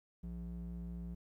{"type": "ring-modulated tone", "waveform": "triangle", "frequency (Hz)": 116.9, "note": "A#2", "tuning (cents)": 5, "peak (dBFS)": -36, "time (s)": [0.23, 1.15], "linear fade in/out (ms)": 10, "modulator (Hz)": 57.2, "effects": ["13-bit"]}